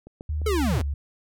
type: clicks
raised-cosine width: 2 ms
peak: -30 / -24 / -28 dBFS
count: 3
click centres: 0.07 / 0.209 / 0.417 s
type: tone with vibrato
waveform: sine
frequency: 73.42 Hz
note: D2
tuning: in tune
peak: -24 dBFS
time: 0.29-0.94 s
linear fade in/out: 5 ms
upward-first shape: square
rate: 2.8 Hz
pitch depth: 60 cents each way
type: linear sweep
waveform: square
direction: down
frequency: 450.9 to 66.1 Hz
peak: -23 dBFS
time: 0.46-0.82 s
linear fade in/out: 5 ms
effects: none